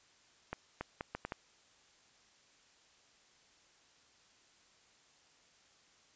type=accelerating click train; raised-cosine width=0.5 ms; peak=-23 dBFS; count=6; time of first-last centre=0.53-1.321 s; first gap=280 ms; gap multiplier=0.71; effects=white hiss -66 dBFS RMS until 6.15 s + resampled to 16000 Hz